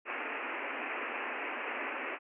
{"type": "band-pass noise", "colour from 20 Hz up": "white", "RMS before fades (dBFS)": -38, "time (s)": [0.05, 2.19], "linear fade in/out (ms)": 50, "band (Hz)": [240, 2700], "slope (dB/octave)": 96, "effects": []}